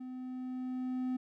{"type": "tone with level ramp", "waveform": "triangle", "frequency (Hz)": 254.8, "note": "C4", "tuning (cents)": -46, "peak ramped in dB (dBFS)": [-39, -29], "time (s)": [0, 1.17], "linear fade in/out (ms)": 10, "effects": []}